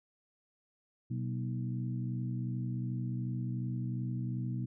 harmonic tone with a mistuned harmonic, 62.7 Hz, B1, 27 cents sharp, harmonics 2 / 3 / 4 / 5, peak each -34 / -41 / -42 / -46 dBFS, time 1.1-4.66 s, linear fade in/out 10 ms, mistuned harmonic 4, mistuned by -82 cents, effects none

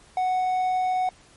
triangle tone, 740 Hz, F#5, in tune, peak -19 dBFS, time 0.17-1.09 s, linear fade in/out 2 ms, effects pink hiss -54 dBFS RMS until 1.36 s + MP3 48 kbps

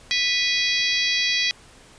harmonic tone with a mistuned harmonic, 659.3 Hz, E5, in tune, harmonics 3 / 4 / 5 / 6 / 7 / 8 / 9, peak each -26 / -26 / -26 / -26 / -27 / -31 / -34 dBFS, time 0.11-1.51 s, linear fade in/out 0 ms, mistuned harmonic 4, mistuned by -110 cents, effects pink hiss -49 dBFS RMS until 1.98 s + resampled to 22050 Hz

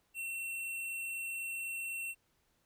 square tone, 2712 Hz, E7, 49 cents sharp, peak -38 dBFS, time 0.14-2.15 s, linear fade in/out 50 ms, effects pink hiss -75 dBFS RMS until 2.65 s

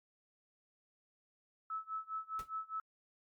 sine tone with tremolo, 1303 Hz, E6, 20 cents flat, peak -36 dBFS, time 1.7-2.8 s, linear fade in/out 2 ms, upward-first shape sine, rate 4.9 Hz, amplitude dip 95%
pink noise with exponential decay, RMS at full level -46 dBFS, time 2.39-2.5 s, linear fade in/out 2 ms, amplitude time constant 23 ms
effects Opus 48 kbps

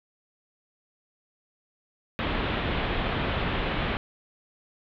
pink low-pass noise, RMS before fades -28 dBFS, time 2.19-3.97 s, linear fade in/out 0 ms, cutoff 3600 Hz, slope 48 dB/octave, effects none

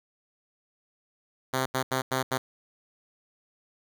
5% pulse tone bursts at uneven times, 130.81 Hz, C3, in tune, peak -14 dBFS, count 5, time 1.53-1.66 / 1.74-1.83 / 1.91-2.02 / 2.11-2.23 / 2.31-2.38 s, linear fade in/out 10 ms, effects none

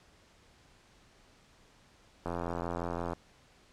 click train, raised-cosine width 1 ms, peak -21 dBFS, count 76, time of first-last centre 2.26-3.133 s, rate 85.9 Hz, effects pink hiss -62 dBFS RMS until 3.72 s + low-pass 7000 Hz 12 dB/octave

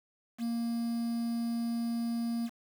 triangle tone with quantisation, 233.1 Hz, A#3, in tune, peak -28 dBFS, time 0.38-2.5 s, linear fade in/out 50 ms, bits 8, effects none

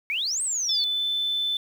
sine exponential two-way sweep, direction up then down, 2158 to 8570 to 4274 Hz, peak -24 dBFS, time 0.1-0.84 s, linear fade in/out 0 ms, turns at 0.42 s
sine tone with pitch glide, 3490 to 3520 Hz, A7 to A7, -15 to 0 cents, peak -23 dBFS, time 0.69-1.57 s, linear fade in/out 2 ms, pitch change +15 cents, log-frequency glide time 0.8-1.05 s
effects 8-bit

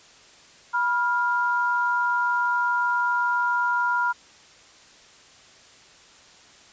sine tone pair together, 974.7 / 1402 Hz, B5 / F6, -23 / +6 cents, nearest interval tritone, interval 629 cents, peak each -23 dBFS, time 0.73-4.13 s, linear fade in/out 20 ms, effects white hiss -51 dBFS RMS until 6.72 s + resampled to 16000 Hz

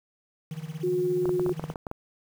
triangle tone with tremolo, 157.5 Hz, D#3, 21 cents sharp, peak -28 dBFS, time 0.51-1.74 s, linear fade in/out 2 ms, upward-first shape sine, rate 17 Hz, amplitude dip 90%
sine tone, 361.4 Hz, F#4, 41 cents flat, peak -23 dBFS, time 0.83-1.53 s, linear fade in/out 10 ms
clicks, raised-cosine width 1 ms, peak -19 dBFS, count 11, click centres 1.256 / 1.293 / 1.396 / 1.463 / 1.494 / 1.596 / 1.64 / 1.701 / 1.758 / 1.868 / 1.914 s
effects 8-bit

